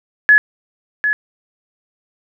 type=tone with echo; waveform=sine; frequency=1700 Hz; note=G#6; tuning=40 cents sharp; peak=-5 dBFS; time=0.29-0.38 s; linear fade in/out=0 ms; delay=750 ms; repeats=1; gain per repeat=-8 dB; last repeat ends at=1.13 s; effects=none